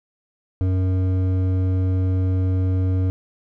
sine tone with hard clipping, 93 Hz, F#2, 9 cents sharp, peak -19 dBFS, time 0.61-3.1 s, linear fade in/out 0 ms, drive 10 dB, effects none

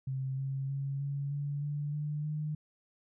sine tone with pitch steps, 132.9 / 135.46 / 138.06 / 140.72 / 143.43 / 146.19 / 149 / 151.87 Hz, C3 / C#3 / C#3 / C#3 / D3 / D3 / D3 / D#3, +27 / -40 / -7 / +26 / -41 / -8 / +25 / -42 cents, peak -32 dBFS, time 0.07-2.55 s, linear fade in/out 5 ms, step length 310 ms, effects none

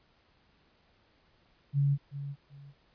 sine tone with echo, 140.9 Hz, C#3, 29 cents sharp, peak -23 dBFS, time 1.73-1.98 s, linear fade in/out 50 ms, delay 380 ms, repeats 2, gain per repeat -12 dB, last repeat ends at 2.74 s, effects pink hiss -67 dBFS RMS until 2.94 s + resampled to 11025 Hz

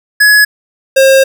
square tone pair in turn, 1688 / 535.7 Hz, G#6 / C5, +28 / +41 cents, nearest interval octave + minor sixth, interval 1987 cents, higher first, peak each -4 dBFS, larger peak neither, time 0.2-0.45 / 0.96-1.24 s, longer second, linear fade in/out 10 ms, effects none

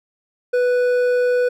triangle tone with hard clipping, 493.9 Hz, B4, in tune, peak -16 dBFS, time 0.53-1.49 s, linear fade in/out 10 ms, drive 10 dB, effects none

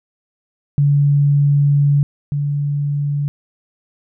sine tone pair in turn, 143.2 / 144.11 Hz, D3 / D3, -43 / -32 cents, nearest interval unison, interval 11 cents, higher second, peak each -10 / -16 dBFS, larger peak first, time 0.78-2.03 / 2.32-3.28 s, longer first, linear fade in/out 0 ms, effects none

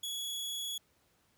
sawtooth tone, 3367 Hz, G#7, 23 cents sharp, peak -33 dBFS, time 0.03-0.78 s, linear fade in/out 5 ms, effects pink hiss -71 dBFS RMS until 1.37 s + high-pass 60 Hz 12 dB/octave

